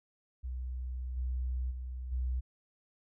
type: tone with level steps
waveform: sine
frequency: 62.9 Hz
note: B1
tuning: 32 cents sharp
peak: -35 / -31 / -37 / -30 dBFS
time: 0.43-2.41 s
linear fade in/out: 20 ms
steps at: 1.16 / 1.7 / 2.11 s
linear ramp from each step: 20 ms
effects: none